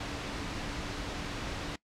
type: tone in noise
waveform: sine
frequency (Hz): 287.1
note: D4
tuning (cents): -39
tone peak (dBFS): -45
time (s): 0-1.76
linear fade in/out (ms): 5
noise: pink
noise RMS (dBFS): -37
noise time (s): 0-1.76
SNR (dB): -11
effects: noise-tail reverb RT60 0.1 s tail -21 dB re dry + low-pass 5000 Hz 12 dB/octave